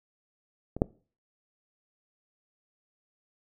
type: clicks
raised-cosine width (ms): 2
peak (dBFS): -22 / -8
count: 2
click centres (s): 0.766 / 0.819
effects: noise-tail reverb RT60 0.4 s tail -23 dB re dry